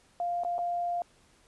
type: tone with dropouts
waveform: sine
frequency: 698.5 Hz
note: F5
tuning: in tune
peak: -28 dBFS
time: 0.2-1.02 s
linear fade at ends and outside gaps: 1 ms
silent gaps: 0.436-0.448 / 0.582-0.589 s
effects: pink hiss -63 dBFS RMS until 1.47 s + resampled to 24000 Hz